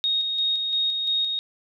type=tone with tremolo; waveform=sine; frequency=3733 Hz; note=A#7; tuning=2 cents sharp; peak=-20 dBFS; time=0.04-1.39 s; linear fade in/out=0 ms; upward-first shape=square; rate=2.9 Hz; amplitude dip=35%; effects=none